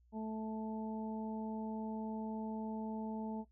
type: harmonic tone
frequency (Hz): 219.1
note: A3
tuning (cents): -7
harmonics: 1 / 2 / 3 / 4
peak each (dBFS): -39 / -47 / -50 / -48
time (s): 0.12-3.45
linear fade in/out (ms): 50
effects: noise-tail reverb RT60 0.1 s tail -17 dB re dry + added 60 Hz sine -65 dBFS peak until 3.51 s